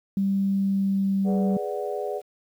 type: tone with pitch glide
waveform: sine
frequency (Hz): 196 to 194.42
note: G3 to G3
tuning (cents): 0 to -14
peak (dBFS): -20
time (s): 0.17-1.57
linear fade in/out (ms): 2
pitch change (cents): -14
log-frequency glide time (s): 0.51-1.42
type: chord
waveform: sine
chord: G# half-diminished seventh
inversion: none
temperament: equal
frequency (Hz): 415.3 / 493.9 / 587.3 / 740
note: G#4 / B4 / D5 / F#5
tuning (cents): 0 / 0 / 0 / 0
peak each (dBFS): -30 / -33 / -32 / -34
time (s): 1.24-2.22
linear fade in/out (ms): 50
effects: tanh soft clip ceiling -11 dBFS + 9-bit